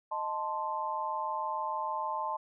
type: chord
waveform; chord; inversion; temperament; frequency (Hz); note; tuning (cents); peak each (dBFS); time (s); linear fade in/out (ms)
sine; A diminished; second; equal; 622.3 / 880 / 1046.5; Eb5 / A5 / C6; 0 / 0 / 0; -40 / -34 / -35; 0.11-2.37; 10
effects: none

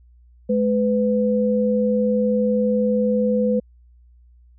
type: tone pair together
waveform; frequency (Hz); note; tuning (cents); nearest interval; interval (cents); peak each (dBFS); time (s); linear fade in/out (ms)
sine; 212.2 / 500.1; G#3 / B4; +38 / +22; octave + minor third; 1484; -19; 0.49-3.6; 10
effects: added 60 Hz sine -48 dBFS peak until 4.58 s

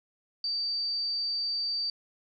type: tone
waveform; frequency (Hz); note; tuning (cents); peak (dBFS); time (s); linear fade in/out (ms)
sine; 4632; D8; -25; -28; 0.44-1.9; 2
effects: none

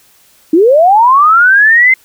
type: linear sweep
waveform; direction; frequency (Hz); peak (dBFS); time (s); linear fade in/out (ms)
sine; up; 298.4 to 2093; -3; 0.53-1.94; 5
effects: white hiss -47 dBFS RMS until 2.04 s

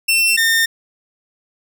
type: tone pair in turn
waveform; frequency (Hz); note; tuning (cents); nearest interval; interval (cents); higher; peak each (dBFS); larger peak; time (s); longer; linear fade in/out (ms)
sawtooth; 2699 / 1818.6; E7 / A#6; +40 / -43; perfect fifth; 683; first; -9; neither; 0.08-0.37 / 0.37-0.66; neither; 10
effects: none

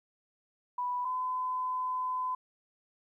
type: tone pair in turn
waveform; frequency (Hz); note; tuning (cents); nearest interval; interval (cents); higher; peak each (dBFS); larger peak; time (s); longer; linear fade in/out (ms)
sine; 987 / 1014.2; B5 / B5; -1 / +46; unison; 47; second; -30 / -30; neither; 0.78-1.05 / 1.05-2.35; second; 5
effects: 12-bit

